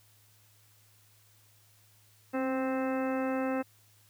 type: harmonic tone with a mistuned harmonic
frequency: 261.6 Hz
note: C4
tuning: in tune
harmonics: 1 / 2 / 3 / 4 / 5 / 6 / 7 / 8 / 10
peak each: -31 / -33 / -39 / -44 / -42 / -45 / -47 / -49 / -47 dBFS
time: 2.33-3.63 s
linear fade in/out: 20 ms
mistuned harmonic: 1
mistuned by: +24 cents
effects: added 105 Hz sine -64 dBFS peak until 4.09 s + white hiss -64 dBFS RMS until 4.09 s